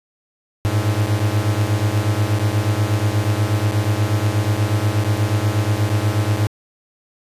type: beating tone pair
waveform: 45% pulse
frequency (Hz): 101.1 / 109.4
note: G#2 / A2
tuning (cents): -46 / -9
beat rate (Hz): 8.3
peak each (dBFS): -19 / -19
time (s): 0.65-6.47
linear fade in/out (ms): 0
effects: resampled to 32000 Hz